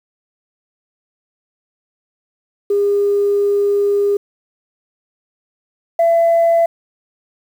sine tone pair in turn, 405.2 / 671.8 Hz, G#4 / E5, -43 / +33 cents, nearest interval major sixth, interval 876 cents, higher second, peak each -11 / -8 dBFS, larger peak second, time 2.7-4.17 / 5.99-6.66 s, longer first, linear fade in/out 5 ms, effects tanh soft clip ceiling -7 dBFS + 7-bit

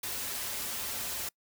white noise with comb filter, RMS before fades -36 dBFS, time 0.03-1.29 s, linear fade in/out 5 ms, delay 6.3 ms, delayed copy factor -0.55, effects noise-tail reverb RT60 0.1 s tail -26 dB re dry

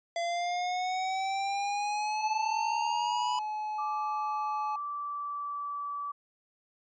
square exponential sweep, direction up, 679 to 987.8 Hz, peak -30 dBFS, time 0.16-3.39 s, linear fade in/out 2 ms
triangle tone, 853 Hz, G#5, 46 cents sharp, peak -30 dBFS, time 2.21-4.76 s, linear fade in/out 5 ms
sine tone with pitch glide, 1174.7 to 1152.5 Hz, D6 to D6, 0 to -33 cents, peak -33 dBFS, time 3.78-6.12 s, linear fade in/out 10 ms, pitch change -33 cents, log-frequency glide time 3.88-5.94 s
effects resampled to 16000 Hz

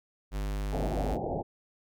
square tone, 50.2 Hz, G1, 42 cents sharp, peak -31 dBFS, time 0.31-1.18 s, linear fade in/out 50 ms
white low-pass noise, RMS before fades -33 dBFS, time 0.72-1.43 s, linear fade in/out 20 ms, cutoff 830 Hz, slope 96 dB/octave
effects none

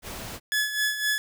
pink noise, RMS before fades -37 dBFS, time 0.02-0.4 s, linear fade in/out 50 ms
sawtooth tone with tremolo, 1707 Hz, G#6, 47 cents sharp, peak -18 dBFS, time 0.52-1.18 s, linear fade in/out 0 ms, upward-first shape sine, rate 3.9 Hz, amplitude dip 65%
effects none

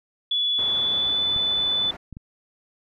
sine tone with pitch glide, 3423 to 3495 Hz, A7 to A7, -48 to -12 cents, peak -20 dBFS, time 0.31-1.91 s, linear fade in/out 5 ms, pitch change +36 cents, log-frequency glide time 0.53-1.23 s
white low-pass noise, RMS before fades -39 dBFS, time 0.58-1.97 s, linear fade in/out 10 ms, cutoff 1100 Hz, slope 12 dB/octave
clicks, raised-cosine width 5 ms, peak -25 dBFS, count 3, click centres 1.363 / 2.127 / 2.169 s
effects none

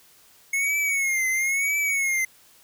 square tone with vibrato, 2179 Hz, C#7, 30 cents flat, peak -22 dBFS, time 0.53-2.25 s, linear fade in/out 5 ms, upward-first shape triangle, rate 1 Hz, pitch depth 110 cents each way, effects white hiss -55 dBFS RMS until 2.63 s

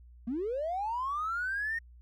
triangle linear sweep, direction up, 218.2 to 1864.7 Hz, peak -27 dBFS, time 0.27-1.79 s, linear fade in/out 10 ms, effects tanh soft clip ceiling -28 dBFS + added 60 Hz sine -51 dBFS peak until 2.01 s

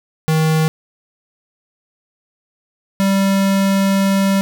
square tone pair in turn, 158 / 195.29 Hz, D#3 / G3, +27 / -6 cents, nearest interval major third, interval 367 cents, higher second, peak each -13 dBFS, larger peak neither, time 0.28-0.68 / 3-4.41 s, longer second, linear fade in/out 0 ms, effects none

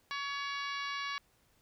harmonic tone, 563 Hz, C#5, 27 cents sharp, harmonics 2 / 3 / 4 / 5 / 6 / 7 / 8 / 9 / 10, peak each -39 / -42 / -42 / -47 / -48 / -47 / -49 / -55 / -54 dBFS, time 0.11-1.18 s, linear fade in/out 0 ms, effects pink hiss -70 dBFS RMS until 1.61 s

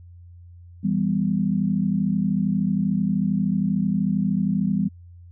sine chord, E minor, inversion none, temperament just, 164.81 / 197.78 / 247.2 Hz, E3 / G3 / B3, 0 / +16 / +2 cents, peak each -25 / -21 / -27 dBFS, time 0.83-4.89 s, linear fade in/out 20 ms, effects added 87 Hz sine -42 dBFS peak until 5.31 s

